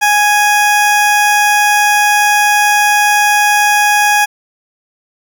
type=tone; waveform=20% pulse; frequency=830.6 Hz; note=G#5; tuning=in tune; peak=-3 dBFS; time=0.01-4.26 s; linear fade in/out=20 ms; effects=none